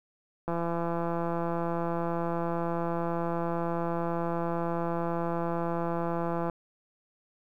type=click train; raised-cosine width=1 ms; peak=-18 dBFS; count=1018; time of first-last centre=0.48-6.498 s; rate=169 Hz; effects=10-bit